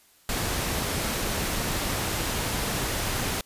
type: noise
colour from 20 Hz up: pink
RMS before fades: -28 dBFS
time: 0.29-3.41 s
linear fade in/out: 2 ms
effects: white hiss -59 dBFS RMS until 3.45 s + resampled to 32000 Hz